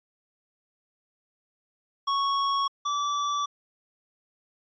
square tone pair in turn, 1108.7 / 1157.8 Hz, C#6 / D6, 0 / -25 cents, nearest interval minor second, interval 75 cents, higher second, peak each -24 / -26 dBFS, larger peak first, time 2.07-2.68 / 2.85-3.46 s, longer neither, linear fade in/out 10 ms, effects resampled to 16000 Hz

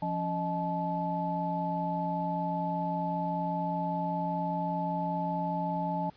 sine tone cluster, 173 / 278.1 / 621 / 864 Hz, F3 / C#4 / D#5 / A5, -16 / +6 / -3 / -32 cents, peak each -33 / -39 / -37 / -32 dBFS, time 0.02-6.1 s, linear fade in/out 5 ms, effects pink hiss -60 dBFS RMS until 6.16 s + resampled to 11025 Hz

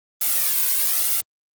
blue noise with flanger, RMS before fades -20 dBFS, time 0.21-1.21 s, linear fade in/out 5 ms, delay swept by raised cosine 1.4 to 1.96 ms, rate 1.1 Hz, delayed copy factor +0.75, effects Opus 32 kbps

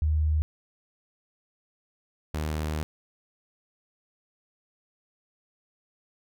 sine / sawtooth tone pair in turn, 77 / 77 Hz, D#2 / D#2, -17 / -17 cents, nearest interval unison, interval 0 cents, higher neither, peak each -21 / -24 dBFS, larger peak first, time 0.02-0.42 / 2.34-2.83 s, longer second, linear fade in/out 0 ms, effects none

